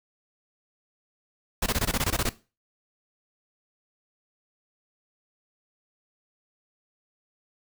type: noise bursts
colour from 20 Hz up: pink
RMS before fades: -25 dBFS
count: 11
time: 1.62-2.293 s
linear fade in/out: 5 ms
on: 43 ms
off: 20 ms
effects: noise-tail reverb RT60 0.3 s tail -17 dB re dry